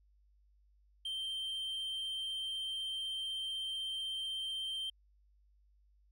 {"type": "tone with vibrato", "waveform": "triangle", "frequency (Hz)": 3136, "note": "G7", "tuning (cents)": 0, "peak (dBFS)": -35, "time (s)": [1.05, 4.9], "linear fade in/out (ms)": 5, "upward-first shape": "sine", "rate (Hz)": 16, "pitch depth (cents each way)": 11, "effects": ["added 50 Hz sine -65 dBFS peak until 6.11 s"]}